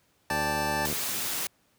25% pulse chord, D suspended fourth, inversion none, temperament equal, 587.3 / 784 / 880 Hz, D5 / G5 / A5, 0 / 0 / 0 cents, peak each -31 / -31 / -25 dBFS, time 0.3-0.86 s, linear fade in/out 2 ms
click train, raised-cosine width 2 ms, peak -21 dBFS, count 47, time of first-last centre 0.31-0.927 s, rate 74.6 Hz
white noise, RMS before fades -31 dBFS, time 0.85-1.47 s, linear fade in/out 2 ms
effects pink hiss -67 dBFS RMS until 1.78 s + high-pass 80 Hz 12 dB/octave

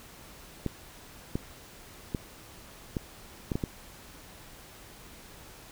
clicks, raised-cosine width 3 ms, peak -16 dBFS, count 7, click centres 0.663 / 1.355 / 2.148 / 2.968 / 3.518 / 3.555 / 3.638 s, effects pink hiss -50 dBFS RMS until 5.71 s

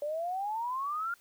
sine exponential sweep, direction up, 574 to 1422 Hz, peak -31 dBFS, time 0.02-1.14 s, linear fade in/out 2 ms, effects white hiss -63 dBFS RMS until 1.2 s

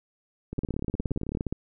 two click trains, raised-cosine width 3 ms, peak -15 / -21 dBFS, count 17 / 17, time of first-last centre 0.59-1.526 / 0.53-1.372 s, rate 17.1 / 19 Hz, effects none

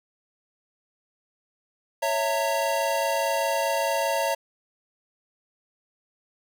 square chord, A# diminished, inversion first, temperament equal with one note detuned, 554.4 / 659.3 / 914.7 Hz, C#5 / E5 / A#5, 0 / 0 / -33 cents, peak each -28 dBFS, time 2.02-4.35 s, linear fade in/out 10 ms, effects none

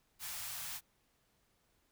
white band-stop noise, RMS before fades -43 dBFS, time 0.19-0.81 s, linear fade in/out 50 ms, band 180 to 720 Hz, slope 24 dB/octave, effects pink hiss -75 dBFS RMS until 1.91 s

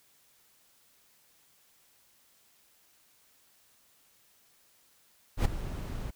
brown noise with ADSR envelope, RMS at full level -21 dBFS, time 5.37-6.11 s, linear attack 82 ms, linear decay 8 ms, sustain -15 dB, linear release 14 ms, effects white hiss -65 dBFS RMS until 6.15 s

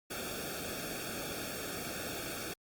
pink noise with comb filter, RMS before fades -40 dBFS, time 0.1-2.54 s, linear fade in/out 10 ms, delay 1 ms, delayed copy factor -1, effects Opus 48 kbps

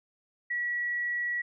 sine tone, 1931 Hz, B6, 39 cents flat, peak -28 dBFS, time 0.5-1.42 s, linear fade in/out 10 ms, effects none

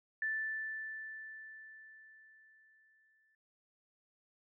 sine tone with exponential decay, 1760 Hz, A6, in tune, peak -32 dBFS, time 0.22-3.35 s, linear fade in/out 2 ms, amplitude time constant 680 ms, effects none

